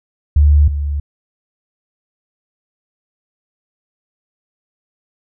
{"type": "tone pair in turn", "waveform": "sine", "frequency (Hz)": [73.42, 72.24], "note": ["D2", "D2"], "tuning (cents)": [0, -28], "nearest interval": "unison", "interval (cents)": 28, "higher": "first", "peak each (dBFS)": [-6, -16], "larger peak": "first", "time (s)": [[0.36, 0.68], [0.68, 1]], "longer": "neither", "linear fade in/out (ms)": 5, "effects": []}